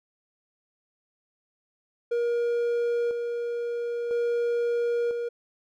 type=tone with tremolo; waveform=triangle; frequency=474 Hz; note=A#4; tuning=29 cents sharp; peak=-21 dBFS; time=2.11-5.29 s; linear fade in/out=10 ms; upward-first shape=square; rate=0.5 Hz; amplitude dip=40%; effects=none